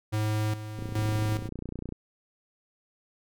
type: tone with tremolo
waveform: square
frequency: 107.3 Hz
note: A2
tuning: 43 cents flat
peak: -26 dBFS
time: 0.12-1.49 s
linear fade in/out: 20 ms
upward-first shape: square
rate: 1.2 Hz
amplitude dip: 70%
type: click train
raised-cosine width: 3 ms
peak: -23 dBFS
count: 35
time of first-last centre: 0.79-1.923 s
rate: 30 Hz
effects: none